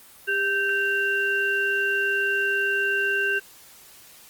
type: tone cluster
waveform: sine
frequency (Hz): 400.4 / 1558 / 2760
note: G4 / G6 / F7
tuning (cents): +37 / -11 / -21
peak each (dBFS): -29 / -22 / -29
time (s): 0.27-3.4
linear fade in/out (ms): 20
effects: white hiss -49 dBFS RMS until 4.29 s + Opus 24 kbps